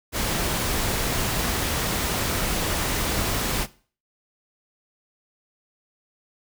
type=noise; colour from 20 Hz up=pink; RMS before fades=-25 dBFS; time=0.12-3.67 s; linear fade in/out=50 ms; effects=noise-tail reverb RT60 0.4 s tail -18 dB re dry